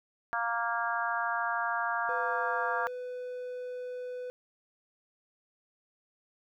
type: harmonic tone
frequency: 233.1 Hz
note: A#3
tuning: in tune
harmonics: 3 / 4 / 5 / 6 / 7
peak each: -35 / -35 / -35 / -35 / -35 dBFS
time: 0.33-2.87 s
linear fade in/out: 0 ms
type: tone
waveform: triangle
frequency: 498.5 Hz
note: B4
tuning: 16 cents sharp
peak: -34 dBFS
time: 2.09-4.3 s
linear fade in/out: 0 ms
effects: none